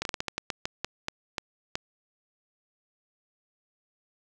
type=slowing click train; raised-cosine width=0.2 ms; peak=-12 dBFS; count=13; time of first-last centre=0.02-1.755 s; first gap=32 ms; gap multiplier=1.25; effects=none